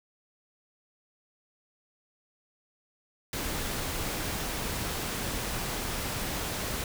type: noise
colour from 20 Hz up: pink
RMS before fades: -33 dBFS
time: 3.33-6.84 s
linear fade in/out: 2 ms
effects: none